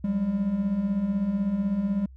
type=beating tone pair; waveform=triangle; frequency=185 / 201 Hz; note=F#3 / G3; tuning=0 / +44 cents; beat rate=16 Hz; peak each=-29 / -22 dBFS; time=0.04-2.06 s; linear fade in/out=5 ms; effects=added 65 Hz sine -44 dBFS peak until 2.16 s